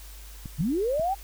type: clicks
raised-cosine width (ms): 5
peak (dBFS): -24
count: 3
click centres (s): 0.458 / 0.609 / 0.997
type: linear sweep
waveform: sine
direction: up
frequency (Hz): 125.8 to 810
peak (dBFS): -23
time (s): 0.58-1.15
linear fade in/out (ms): 20
effects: added 50 Hz sine -42 dBFS peak until 1.23 s + white hiss -49 dBFS RMS until 1.23 s

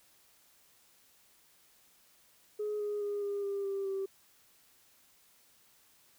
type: tone with pitch steps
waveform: sine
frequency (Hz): 420.4 / 414.9 / 409.4 / 404 / 398.6 / 393.4 / 388.2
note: G#4 / G#4 / G#4 / G#4 / G4 / G4 / G4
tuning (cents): +21 / -2 / -25 / -48 / +29 / +6 / -17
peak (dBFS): -31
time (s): 2.59-4.06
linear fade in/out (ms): 10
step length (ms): 210
effects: tanh soft clip ceiling -29 dBFS + white hiss -65 dBFS RMS until 6.18 s

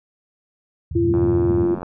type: chord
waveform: sine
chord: E diminished seventh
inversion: none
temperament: equal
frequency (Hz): 82.41 / 98 / 116.54 / 138.59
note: E2 / G2 / Bb2 / Db3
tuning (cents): 0 / 0 / 0 / 0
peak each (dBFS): -25 / -26 / -27 / -30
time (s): 0.91-1.63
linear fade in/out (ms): 10
type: tone with pitch glide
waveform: sine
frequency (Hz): 339.9 to 345.4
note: F4 to F4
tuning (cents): -47 to -19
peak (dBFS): -16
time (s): 0.95-1.75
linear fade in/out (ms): 10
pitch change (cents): +28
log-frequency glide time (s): 1.06-1.27
type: band-pass noise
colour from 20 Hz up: pink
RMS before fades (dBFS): -30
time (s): 1.03-1.8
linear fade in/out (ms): 20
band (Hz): 140 to 270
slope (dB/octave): 24
type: click train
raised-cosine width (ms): 1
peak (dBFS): -18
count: 63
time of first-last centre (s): 1.14-1.83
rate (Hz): 89.8
effects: none

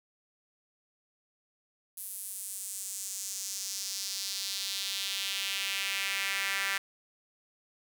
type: tone with high-pass filter sweep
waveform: sawtooth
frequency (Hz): 196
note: G3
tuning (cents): 0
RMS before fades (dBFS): -35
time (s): 1.97-6.78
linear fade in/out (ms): 5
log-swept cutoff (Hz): 11000 to 1800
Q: 2.1
effects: none

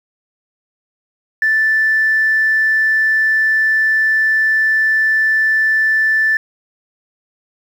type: tone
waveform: sine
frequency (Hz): 1760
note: A6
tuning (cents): 0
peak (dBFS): -10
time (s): 1.42-6.37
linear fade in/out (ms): 2
effects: tanh soft clip ceiling -6 dBFS + 7-bit

